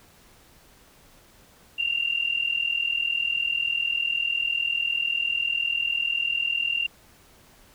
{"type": "tone pair together", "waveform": "sine", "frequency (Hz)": [2761, 2801], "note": ["F7", "F7"], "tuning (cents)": [-20, 4], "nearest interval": "unison", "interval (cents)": 24, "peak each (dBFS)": -26, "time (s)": [1.78, 6.87], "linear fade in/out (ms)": 10, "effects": ["pink hiss -55 dBFS RMS until 7.74 s"]}